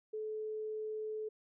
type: tone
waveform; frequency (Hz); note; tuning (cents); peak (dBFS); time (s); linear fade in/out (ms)
sine; 432.1; A4; -31; -37; 0.13-1.29; 10
effects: none